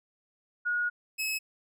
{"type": "tone pair in turn", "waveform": ["sine", "sawtooth"], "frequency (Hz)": [1446, 2576], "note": ["F#6", "E7"], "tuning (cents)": [-40, -41], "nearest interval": "minor seventh", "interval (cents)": 999, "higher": "second", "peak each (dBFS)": -26, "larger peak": "neither", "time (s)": [[0.65, 0.9], [1.18, 1.39]], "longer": "first", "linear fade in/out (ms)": 20, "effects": []}